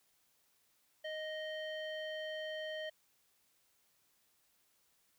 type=tone with low-pass filter; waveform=square; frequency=622.3 Hz; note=D#5; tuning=in tune; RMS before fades=-42 dBFS; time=1.04-2.9 s; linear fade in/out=10 ms; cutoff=2700 Hz; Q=4.8; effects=white hiss -74 dBFS RMS until 5.18 s